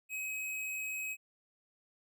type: tone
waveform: square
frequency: 2542 Hz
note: D#7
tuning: 36 cents sharp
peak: -37 dBFS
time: 0.09-1.17 s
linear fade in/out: 50 ms
effects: none